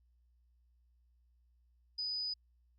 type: tone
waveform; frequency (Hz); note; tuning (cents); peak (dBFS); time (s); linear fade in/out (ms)
sine; 4978; D#8; 0; -35; 1.98-2.34; 10
effects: added 60 Hz sine -67 dBFS peak until 2.78 s + Opus 48 kbps